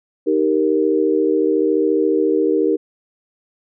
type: chord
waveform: sine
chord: Eb major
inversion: none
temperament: equal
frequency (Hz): 311.1 / 392 / 466.2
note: Eb4 / G4 / Bb4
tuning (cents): 0 / 0 / 0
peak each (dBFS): -18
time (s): 0.26-2.77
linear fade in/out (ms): 20
effects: none